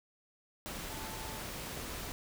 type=tone in noise; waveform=sine; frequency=880 Hz; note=A5; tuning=in tune; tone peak=-49 dBFS; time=0.9-1.4 s; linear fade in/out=0 ms; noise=pink; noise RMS=-42 dBFS; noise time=0.66-2.12 s; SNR=-10 dB; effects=none